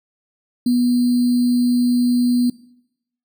sine tone with sample-and-hold, 244.8 Hz, B3, 15 cents flat, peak -13 dBFS, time 0.66-2.5 s, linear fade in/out 5 ms, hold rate 4410 Hz, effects noise-tail reverb RT60 0.8 s tail -21 dB re dry

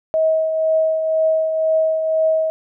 sine tone with tremolo, 637 Hz, D#5, 41 cents sharp, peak -12 dBFS, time 0.14-2.5 s, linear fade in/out 0 ms, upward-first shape triangle, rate 2 Hz, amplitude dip 50%, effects none

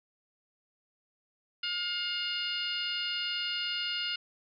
harmonic tone with a mistuned harmonic, 711 Hz, F5, 31 cents sharp, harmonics 2 / 3 / 4 / 5 / 6 / 7, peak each -39 / -42 / -33 / -44 / -40 / -41 dBFS, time 1.63-4.16 s, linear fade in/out 5 ms, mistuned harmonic 7, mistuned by -16 cents, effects none

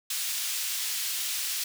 pink high-pass noise, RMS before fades -31 dBFS, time 0.1-1.64 s, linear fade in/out 5 ms, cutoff 3300 Hz, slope 12 dB/octave, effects none

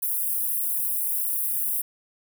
white high-pass noise, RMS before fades -26 dBFS, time 0.02-1.82 s, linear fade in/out 10 ms, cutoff 9700 Hz, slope 48 dB/octave, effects none

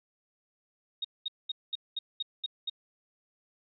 sine tone bursts, 3729 Hz, A#7, in tune, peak -30 dBFS, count 8, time 1.02-2.698 s, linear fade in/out 5 ms, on 26 ms, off 210 ms, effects none

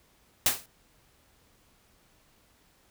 white noise with exponential decay, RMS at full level -19 dBFS, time 0.46-0.66 s, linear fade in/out 2 ms, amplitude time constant 43 ms, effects pink hiss -64 dBFS RMS until 2.9 s

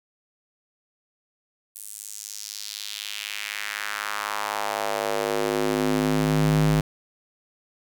square tone with high-pass filter sweep, 52 Hz, G#1, 3 cents sharp, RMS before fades -26 dBFS, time 1.75-6.81 s, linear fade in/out 5 ms, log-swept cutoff 10000 to 120 Hz, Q 2, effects none

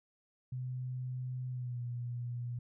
sine tone with pitch glide, 127 to 120.99 Hz, B2 to B2, +49 to -35 cents, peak -36 dBFS, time 0.52-2.59 s, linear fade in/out 5 ms, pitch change -84 cents, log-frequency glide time 1.49-1.81 s, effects none

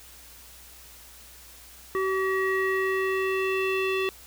square tone with low-pass filter sweep, 381.4 Hz, G4, 47 cents flat, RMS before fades -26 dBFS, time 1.95-4.09 s, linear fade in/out 0 ms, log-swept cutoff 1600 to 3000 Hz, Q 4.2, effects added 60 Hz sine -54 dBFS peak until 4.26 s + white hiss -49 dBFS RMS until 4.26 s

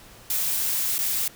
blue noise with dropouts, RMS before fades -25 dBFS, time 0.3-1.28 s, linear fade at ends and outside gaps 2 ms, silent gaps 0.982-0.989 s, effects pink hiss -48 dBFS RMS until 1.35 s

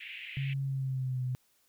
white band-pass noise, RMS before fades -44 dBFS, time 0-0.54 s, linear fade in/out 10 ms, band 2000 to 2900 Hz, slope 48 dB/octave
sine tone with pitch glide, 136.7 to 126.81 Hz, C#3 to B2, -24 to +46 cents, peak -30 dBFS, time 0.37-1.35 s, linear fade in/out 0 ms, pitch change -130 cents, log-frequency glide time 0.64-1.22 s
effects white hiss -70 dBFS RMS until 1.68 s

